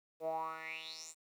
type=tone with band-pass filter sweep; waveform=10% pulse; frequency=160 Hz; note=D#3; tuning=49 cents sharp; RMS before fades=-42 dBFS; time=0.2-1.15 s; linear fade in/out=50 ms; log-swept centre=510 to 8400 Hz; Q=7.2; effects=11-bit